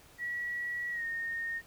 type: tone with pitch glide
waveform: sine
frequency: 1930 to 1843.9 Hz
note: B6 to A#6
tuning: -40 to -19 cents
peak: -33 dBFS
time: 0.18-1.62 s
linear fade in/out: 50 ms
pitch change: -79 cents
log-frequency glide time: 0.91-1.04 s
effects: pink hiss -58 dBFS RMS until 1.66 s